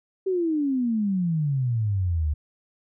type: exponential sweep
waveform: sine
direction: down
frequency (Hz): 388.9 to 72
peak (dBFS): -21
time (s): 0.26-2.34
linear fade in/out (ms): 10
effects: none